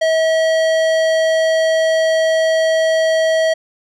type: tone with tanh clipping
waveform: sine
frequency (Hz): 643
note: E5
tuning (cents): -43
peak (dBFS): -14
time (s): 0.01-3.54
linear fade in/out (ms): 10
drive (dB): 17
effects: none